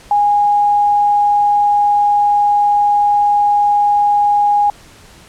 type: tone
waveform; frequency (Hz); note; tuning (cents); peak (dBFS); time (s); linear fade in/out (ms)
sine; 823; G#5; -16; -9; 0.11-4.7; 2
effects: pink hiss -42 dBFS RMS until 5.28 s + low-pass 10000 Hz 12 dB/octave